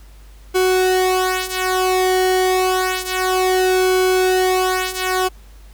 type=tone with flanger; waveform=sawtooth; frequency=371.3 Hz; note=F#4; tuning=6 cents sharp; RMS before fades=-17 dBFS; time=0.54-5.29 s; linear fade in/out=20 ms; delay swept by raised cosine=1.6 to 3.5 ms; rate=0.29 Hz; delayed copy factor=-0.75; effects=added 50 Hz sine -39 dBFS peak until 5.73 s + pink hiss -51 dBFS RMS until 5.73 s